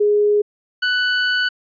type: tone pair in turn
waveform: sine / sawtooth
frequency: 415.3 / 1489.4 Hz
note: G#4 / F#6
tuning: 0 / +11 cents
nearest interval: octave + minor seventh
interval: 2211 cents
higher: second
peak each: -12 dBFS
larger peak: neither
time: 0-0.42 / 0.82-1.49 s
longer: second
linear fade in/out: 10 ms
effects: resampled to 11025 Hz